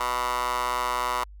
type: tone with high-pass filter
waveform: 15% pulse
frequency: 123.47 Hz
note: B2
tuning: in tune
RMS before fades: -27 dBFS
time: 0-1.24 s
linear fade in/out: 5 ms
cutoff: 900 Hz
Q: 9.1
effects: added 50 Hz sine -42 dBFS peak until 1.4 s